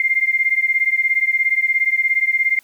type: beating tone pair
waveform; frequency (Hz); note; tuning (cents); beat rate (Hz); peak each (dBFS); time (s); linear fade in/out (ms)
sine; 2100 / 2117; C7 / C7; +6 / +20; 17; -17 / -18; 0-2.59; 2
effects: white hiss -54 dBFS RMS until 2.63 s